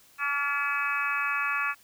harmonic tone with a mistuned harmonic, 285.7 Hz, D4, 48 cents flat, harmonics 3 / 4 / 5 / 6 / 7 / 8 / 9, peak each -43 / -31 / -31 / -32 / -43 / -36 / -32 dBFS, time 0.18-1.75 s, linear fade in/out 50 ms, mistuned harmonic 5, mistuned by -37 cents, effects white hiss -58 dBFS RMS until 1.83 s

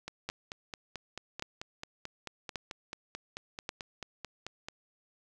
two click trains, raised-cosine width 0.2 ms, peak -18 / -22 dBFS, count 4 / 22, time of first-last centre 0.29-3.691 / 0.08-4.685 s, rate 0.882 / 4.56 Hz, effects none

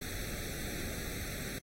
pink noise with comb filter, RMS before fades -40 dBFS, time 0.01-1.59 s, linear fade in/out 10 ms, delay 0.5 ms, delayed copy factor +1, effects AAC 48 kbps

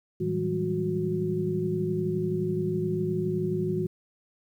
sine tone cluster, 110.2 / 162.1 / 189.5 / 201.2 / 365.3 Hz, A2 / E3 / F#3 / G3 / F#4, +3 / -29 / +42 / +45 / -22 cents, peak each -35 / -30 / -36 / -35 / -28 dBFS, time 0.2-3.87 s, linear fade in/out 10 ms, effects 10-bit

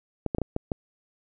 clicks, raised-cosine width 2 ms, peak -13 dBFS, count 6, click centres 0.263 / 0.348 / 0.384 / 0.417 / 0.564 / 0.718 s, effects none

